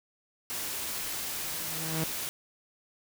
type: noise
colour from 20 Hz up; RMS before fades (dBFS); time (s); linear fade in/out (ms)
white; -35; 0.5-2.29; 0
type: tone with exponential growth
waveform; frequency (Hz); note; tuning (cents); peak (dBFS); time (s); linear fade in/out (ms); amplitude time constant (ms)
sawtooth; 159.8; D#3; +47; -24; 1.3-2.04; 2; 160
effects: none